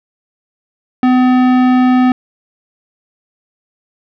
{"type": "tone with tanh clipping", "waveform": "sine", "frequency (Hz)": 253.1, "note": "B3", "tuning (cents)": 43, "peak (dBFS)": -9, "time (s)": [1.03, 2.12], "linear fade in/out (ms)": 2, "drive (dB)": 17, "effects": []}